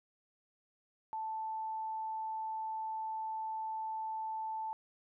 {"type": "tone", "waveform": "sine", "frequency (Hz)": 880, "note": "A5", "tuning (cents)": 0, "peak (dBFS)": -36, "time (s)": [1.13, 4.73], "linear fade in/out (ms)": 0, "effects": []}